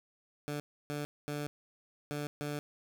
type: tone bursts at uneven times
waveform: 15% pulse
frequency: 146.83 Hz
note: D3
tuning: in tune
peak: -29 dBFS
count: 5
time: 0.48-0.6 / 0.9-1.05 / 1.28-1.47 / 2.11-2.27 / 2.41-2.59 s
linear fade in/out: 0 ms
effects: none